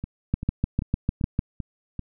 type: two click trains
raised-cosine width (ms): 5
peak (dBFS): -9 / -18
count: 8 / 6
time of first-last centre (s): 0.34-1.391 / 0.04-1.993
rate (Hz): 6.66 / 2.56
effects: none